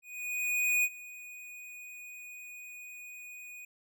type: tone with ADSR envelope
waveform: square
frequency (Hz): 2474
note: D#7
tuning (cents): -10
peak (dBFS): -25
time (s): 0.02-3.65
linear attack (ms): 820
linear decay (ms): 47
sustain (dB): -20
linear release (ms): 4
effects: none